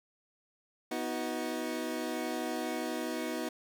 25% pulse chord, B major, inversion none, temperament equal with one note detuned, 246.9 / 317.7 / 370 Hz, B3 / D#4 / F#4, 0 / +36 / 0 cents, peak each -34 / -33 / -36 dBFS, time 0.91-3.49 s, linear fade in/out 5 ms, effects none

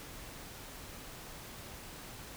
silence, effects pink hiss -48 dBFS RMS until 2.36 s

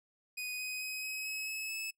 sawtooth tone with pitch steps, 2489 / 2508 / 2527 / 2546 / 2565 / 2584 / 2604 Hz, D#7 / D#7 / D#7 / D#7 / E7 / E7 / E7, 0 / +13 / +26 / +39 / -48 / -35 / -22 cents, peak -34 dBFS, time 0.37-1.91 s, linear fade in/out 10 ms, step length 220 ms, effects noise-tail reverb RT60 0.1 s tail -21 dB re dry

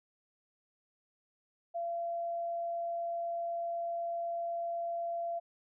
sine tone, 682 Hz, F5, 41 cents flat, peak -33 dBFS, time 1.74-5.4 s, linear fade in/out 20 ms, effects none

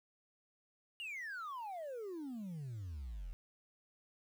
sine exponential sweep, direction down, 2900 to 38.44 Hz, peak -39 dBFS, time 1-3.33 s, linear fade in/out 0 ms, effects tanh soft clip ceiling -41 dBFS + 11-bit

